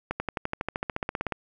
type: accelerating click train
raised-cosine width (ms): 0.5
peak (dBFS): -13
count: 18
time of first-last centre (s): 0.11-1.323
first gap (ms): 90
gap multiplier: 0.97
effects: none